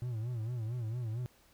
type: tone with vibrato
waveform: triangle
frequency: 116.54 Hz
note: A#2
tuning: in tune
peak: -32 dBFS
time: 0.02-1.26 s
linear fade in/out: 0 ms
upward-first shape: sine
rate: 4.4 Hz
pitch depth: 130 cents each way
effects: pink hiss -65 dBFS RMS until 1.53 s